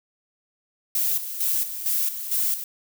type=noise with tremolo; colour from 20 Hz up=violet; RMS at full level=-23 dBFS; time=0.95-2.64 s; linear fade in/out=2 ms; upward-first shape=square; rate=2.2 Hz; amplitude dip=65%; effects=none